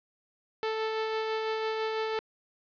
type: tone with tremolo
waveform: sawtooth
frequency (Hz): 440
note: A4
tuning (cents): 0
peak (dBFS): -24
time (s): 0.63-2.19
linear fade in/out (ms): 0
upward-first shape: sine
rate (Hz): 6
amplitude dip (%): 25
effects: resampled to 11025 Hz + 9-bit